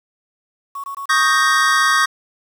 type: tone bursts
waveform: sine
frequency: 1108.7 Hz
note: C#6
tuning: in tune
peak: -25 dBFS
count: 3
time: 0.75-1.057 s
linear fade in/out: 5 ms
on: 89 ms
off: 20 ms
type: chord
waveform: square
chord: Eb dominant seventh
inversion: third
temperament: equal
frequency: 1108.7 / 1244.5 / 1568 / 1864.7 Hz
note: Db6 / Eb6 / G6 / Bb6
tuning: 0 / 0 / 0 / 0 cents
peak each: -19 dBFS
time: 1.09-2.06 s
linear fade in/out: 10 ms
effects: low-pass 9000 Hz 12 dB/octave + 7-bit